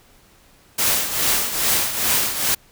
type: noise with tremolo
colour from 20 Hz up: white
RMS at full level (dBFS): -17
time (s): 0.78-2.55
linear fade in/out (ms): 10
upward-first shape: triangle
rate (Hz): 2.4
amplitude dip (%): 70
effects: pink hiss -53 dBFS RMS until 2.71 s